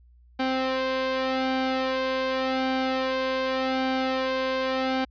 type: tone with flanger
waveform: sawtooth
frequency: 261.6 Hz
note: C4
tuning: in tune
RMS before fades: -26 dBFS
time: 0.39-5.05 s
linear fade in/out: 10 ms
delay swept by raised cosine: 1.3 to 1.99 ms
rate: 0.86 Hz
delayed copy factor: +0.65
effects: added 60 Hz sine -52 dBFS peak until 5.1 s + resampled to 11025 Hz